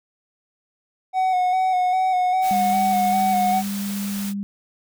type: tone with vibrato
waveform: triangle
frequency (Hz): 740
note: F#5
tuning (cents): 0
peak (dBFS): -15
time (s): 1.13-3.63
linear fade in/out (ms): 50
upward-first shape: square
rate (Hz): 2.5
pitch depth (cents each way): 24
type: band-stop noise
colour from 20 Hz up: white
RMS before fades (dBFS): -34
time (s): 2.41-4.34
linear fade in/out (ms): 50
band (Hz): 280 to 440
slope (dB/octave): 96
type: tone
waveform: sine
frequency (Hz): 200.5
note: G3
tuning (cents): +39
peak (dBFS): -24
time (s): 2.51-4.43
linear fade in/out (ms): 0
effects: none